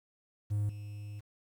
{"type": "tone with level steps", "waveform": "triangle", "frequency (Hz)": 103.83, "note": "G#2", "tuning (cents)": 0, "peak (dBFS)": [-26, -38], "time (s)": [0.5, 1.21], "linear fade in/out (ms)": 20, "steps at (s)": 0.69, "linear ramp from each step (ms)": 5, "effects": ["tanh soft clip ceiling -22 dBFS", "10-bit"]}